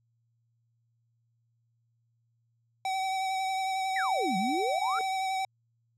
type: tone with vibrato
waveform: square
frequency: 763 Hz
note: G5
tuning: 47 cents flat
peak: -29 dBFS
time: 2.85-5.45 s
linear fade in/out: 2 ms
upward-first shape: triangle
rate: 11 Hz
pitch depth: 22 cents each way
type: exponential two-way sweep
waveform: sine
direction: down then up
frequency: 2072 to 177 to 1440 Hz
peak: -29 dBFS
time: 3.96-4.99 s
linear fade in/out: 2 ms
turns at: 4.37 s
type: tone with exponential growth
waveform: sine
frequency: 447.4 Hz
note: A4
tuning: 29 cents sharp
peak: -33 dBFS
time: 4.91-5.01 s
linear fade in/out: 0 ms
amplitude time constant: 20 ms
effects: added 116 Hz sine -70 dBFS peak until 5.97 s + low-pass 8000 Hz 12 dB/octave